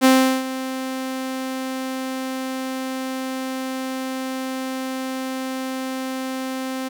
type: tone with ADSR envelope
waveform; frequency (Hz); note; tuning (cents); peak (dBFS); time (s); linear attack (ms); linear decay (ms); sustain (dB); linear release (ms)
sawtooth; 261.6; C4; 0; -6; 0.01-6.89; 38; 380; -15; 15
effects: none

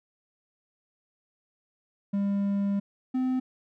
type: tone pair in turn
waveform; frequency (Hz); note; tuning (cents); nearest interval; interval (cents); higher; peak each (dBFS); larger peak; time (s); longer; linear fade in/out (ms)
triangle; 200 / 256.9; G3 / C4; +35 / -32; major third; 433; second; -22; neither; 2.13-2.8 / 3.14-3.4; first; 10
effects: none

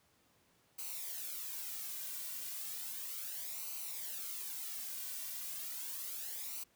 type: noise with flanger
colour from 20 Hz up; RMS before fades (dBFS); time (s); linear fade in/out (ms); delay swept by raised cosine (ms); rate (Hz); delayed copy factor
blue; -43; 0.78-6.64; 10; 0.57 to 2.37; 0.34; -0.65
effects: pink hiss -71 dBFS RMS until 6.75 s + high-pass 80 Hz 12 dB/octave

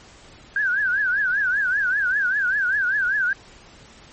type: tone with vibrato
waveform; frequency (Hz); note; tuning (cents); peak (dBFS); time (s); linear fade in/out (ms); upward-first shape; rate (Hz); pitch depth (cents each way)
sine; 1568; G6; 0; -18; 0.56-3.33; 2; triangle; 5.1; 180
effects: pink hiss -47 dBFS RMS until 4.12 s + MP3 32 kbps

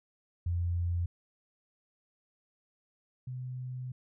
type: tone pair in turn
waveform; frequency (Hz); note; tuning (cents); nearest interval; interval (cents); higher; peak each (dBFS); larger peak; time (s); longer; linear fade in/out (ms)
sine; 86.7 / 126.99; F2 / B2; -12 / +49; perfect fifth; 661; second; -28 / -36; first; 0.46-1.06 / 3.27-3.92; second; 5
effects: none

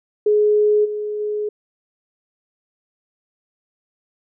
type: tone with level steps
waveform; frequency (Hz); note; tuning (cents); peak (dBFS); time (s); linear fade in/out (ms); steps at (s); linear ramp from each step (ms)
sine; 420.4; G#4; +21; -12 / -22 / -20; 0.26-1.49; 5; 0.84 / 1.19; 20
effects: none

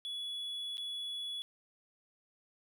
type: tone with dropouts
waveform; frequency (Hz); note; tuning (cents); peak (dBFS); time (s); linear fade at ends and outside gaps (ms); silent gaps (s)
triangle; 3395; G#7; +37; -36; 0.05-1.42; 0; 0.771-0.78
effects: none

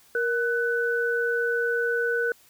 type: tone pair together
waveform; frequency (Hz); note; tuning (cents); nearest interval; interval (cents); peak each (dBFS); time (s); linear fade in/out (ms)
sine; 470 / 1495.3; A#4 / F#6; +14 / +18; octave + minor sixth; 2004; -25; 0.15-2.32; 2
effects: white hiss -57 dBFS RMS until 2.49 s

